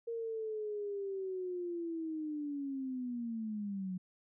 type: linear sweep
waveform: sine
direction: down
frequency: 466.2 to 180.7 Hz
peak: -36 dBFS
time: 0.07-3.98 s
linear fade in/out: 10 ms
effects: none